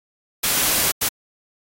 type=noise bursts at uneven times; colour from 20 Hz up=white; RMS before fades=-19 dBFS; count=2; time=0.43-0.92 / 1.01-1.09 s; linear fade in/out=10 ms; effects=AAC 48 kbps